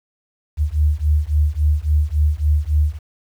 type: beating tone pair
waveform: sine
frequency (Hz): 73.42 / 77.02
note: D2 / D#2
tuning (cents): 0 / -17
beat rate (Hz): 3.6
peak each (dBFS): -17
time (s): 0.57-2.99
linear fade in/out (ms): 50
effects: 8-bit